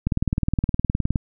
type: click train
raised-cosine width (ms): 5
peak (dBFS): -8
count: 22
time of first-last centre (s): 0.07-1.158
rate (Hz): 19.3
effects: none